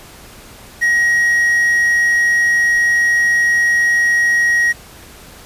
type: tone with quantisation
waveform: triangle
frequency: 1893 Hz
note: A#6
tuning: 26 cents sharp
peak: -9 dBFS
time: 0.81-4.73 s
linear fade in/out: 20 ms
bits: 6
effects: pink hiss -39 dBFS RMS until 5.45 s + resampled to 32000 Hz

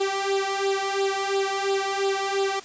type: tone with flanger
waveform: sawtooth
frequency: 392.1 Hz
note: G4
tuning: in tune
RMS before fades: -25 dBFS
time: 0-2.6 s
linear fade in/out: 10 ms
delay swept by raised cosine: 0.24 to 1.64 ms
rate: 2.9 Hz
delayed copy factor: +0.8
effects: white hiss -44 dBFS RMS until 2.64 s + resampled to 16000 Hz

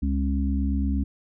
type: harmonic tone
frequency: 68.6 Hz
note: C#2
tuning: 17 cents flat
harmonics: 1 / 3 / 4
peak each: -23 / -28 / -29 dBFS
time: 0.02-1.04 s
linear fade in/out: 10 ms
effects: none

